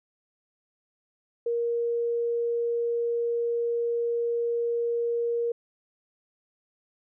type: tone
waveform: sine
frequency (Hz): 470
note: A#4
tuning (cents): +14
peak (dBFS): -24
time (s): 1.46-5.52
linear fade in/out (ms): 5
effects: none